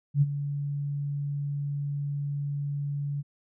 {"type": "tone with ADSR envelope", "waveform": "sine", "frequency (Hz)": 143.1, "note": "D3", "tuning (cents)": -45, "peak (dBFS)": -16, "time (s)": [0.14, 3.23], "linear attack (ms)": 76, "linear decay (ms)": 35, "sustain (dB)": -12, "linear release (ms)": 32, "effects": []}